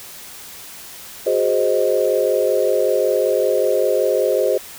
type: chord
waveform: sine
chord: Ab dominant seventh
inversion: third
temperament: equal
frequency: 370 / 415.3 / 523.3 / 622.3 Hz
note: Gb4 / Ab4 / C5 / Eb5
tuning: 0 / 0 / 0 / 0 cents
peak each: -22 / -20 / -18 / -21 dBFS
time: 1.26-4.58 s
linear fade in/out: 10 ms
effects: white hiss -37 dBFS RMS until 4.78 s